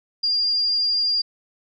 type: tone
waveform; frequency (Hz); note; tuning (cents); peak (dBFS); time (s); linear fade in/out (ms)
sine; 4804; D8; +38; -18; 0.23-1.22; 10
effects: none